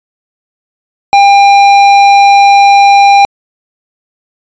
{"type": "tone with hard clipping", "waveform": "sine", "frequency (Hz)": 800, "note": "G5", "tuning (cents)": 35, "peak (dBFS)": -3, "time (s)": [1.13, 3.25], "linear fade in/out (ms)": 0, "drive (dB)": 11, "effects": ["resampled to 16000 Hz"]}